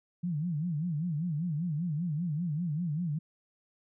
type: tone with vibrato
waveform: sine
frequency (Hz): 161.8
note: E3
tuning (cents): -32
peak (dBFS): -29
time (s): 0.23-3.19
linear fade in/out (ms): 10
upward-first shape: sine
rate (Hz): 5.1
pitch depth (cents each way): 190
effects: none